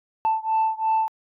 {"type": "beating tone pair", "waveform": "sine", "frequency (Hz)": [882, 884.9], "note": ["A5", "A5"], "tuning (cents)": [4, 10], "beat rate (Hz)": 2.9, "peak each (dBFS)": [-21, -22], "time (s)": [0.25, 1.08], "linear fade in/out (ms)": 0, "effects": ["tanh soft clip ceiling -15 dBFS"]}